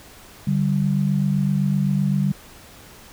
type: tone pair together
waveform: sine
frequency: 146 / 193.82 Hz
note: D3 / G3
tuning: -10 / -19 cents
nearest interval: perfect fourth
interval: 491 cents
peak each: -20 dBFS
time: 0.47-2.32 s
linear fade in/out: 5 ms
effects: pink hiss -45 dBFS RMS until 3.12 s